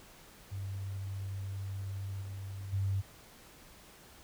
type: tone with level steps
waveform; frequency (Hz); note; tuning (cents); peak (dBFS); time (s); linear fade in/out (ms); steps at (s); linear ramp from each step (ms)
sine; 97.5; G2; -9; -36 / -39 / -29; 0.51-3.02; 20; 2.21 / 2.72; 20
effects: pink hiss -56 dBFS RMS until 4.23 s